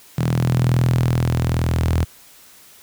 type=tone with high-pass filter sweep; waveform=sawtooth; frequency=41.15 Hz; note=E1; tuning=2 cents flat; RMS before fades=-18 dBFS; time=0.17-2.05 s; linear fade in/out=20 ms; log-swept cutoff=140 to 91 Hz; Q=5.5; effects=white hiss -47 dBFS RMS until 2.82 s